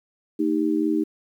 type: tone with amplitude modulation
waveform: sine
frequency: 311.1 Hz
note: D#4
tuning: in tune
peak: -15 dBFS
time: 0.39-1.04 s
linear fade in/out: 10 ms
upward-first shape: sine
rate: 84.3 Hz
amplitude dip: 95%
effects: 9-bit